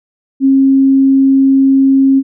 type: tone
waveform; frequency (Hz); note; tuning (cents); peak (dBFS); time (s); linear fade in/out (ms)
sine; 270; C#4; -45; -5; 0.4-2.23; 50
effects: none